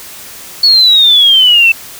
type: exponential sweep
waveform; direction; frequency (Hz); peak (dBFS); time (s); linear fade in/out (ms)
sine; down; 4435 to 2640; -3; 0.63-1.72; 5
effects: white hiss -30 dBFS RMS until 1.99 s